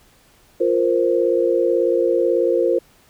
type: chord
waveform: sine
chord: F suspended fourth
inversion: none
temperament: just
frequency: 349.2 / 465.6 / 523.8 Hz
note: F4 / Bb4 / C5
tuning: 0 / -2 / +2 cents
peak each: -19 dBFS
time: 0.6-2.79 s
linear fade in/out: 10 ms
effects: pink hiss -54 dBFS RMS until 3.09 s